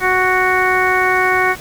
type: harmonic tone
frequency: 370 Hz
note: F#4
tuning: in tune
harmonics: 1 / 2 / 3 / 4 / 5 / 6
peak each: -19 / -19 / -19 / -19 / -19 / -19 dBFS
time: 0-1.56 s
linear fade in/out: 50 ms
effects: pink hiss -34 dBFS RMS until 1.6 s